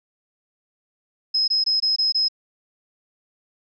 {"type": "tone bursts", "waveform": "sine", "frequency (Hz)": 5120, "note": "D#8", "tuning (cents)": 49, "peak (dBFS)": -17, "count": 6, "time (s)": [1.34, 2.285], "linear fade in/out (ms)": 10, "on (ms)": 140, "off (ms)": 21, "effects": []}